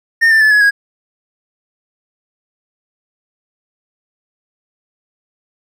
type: tone with pitch steps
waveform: triangle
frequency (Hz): 1826 / 1779.1 / 1733.5 / 1689 / 1645.7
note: A#6 / A6 / A6 / G#6 / G#6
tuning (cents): -36 / +19 / -26 / +29 / -16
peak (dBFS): -5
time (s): 0.21-0.71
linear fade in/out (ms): 20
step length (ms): 100
effects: none